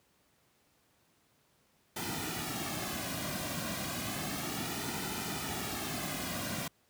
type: noise with flanger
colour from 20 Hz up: pink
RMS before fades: -37 dBFS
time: 1.96-6.68 s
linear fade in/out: 5 ms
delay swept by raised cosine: 1.8 to 2.32 ms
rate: 0.32 Hz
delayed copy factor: -0.65
effects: pink hiss -70 dBFS RMS until 6.89 s + high-pass 80 Hz 12 dB/octave